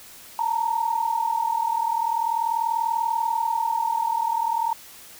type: tone pair together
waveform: sine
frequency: 891.9 / 932.3 Hz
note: A5 / A#5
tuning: +23 / 0 cents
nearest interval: minor second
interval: 77 cents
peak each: -25 / -23 dBFS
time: 0.39-4.73 s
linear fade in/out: 2 ms
effects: white hiss -45 dBFS RMS until 5.19 s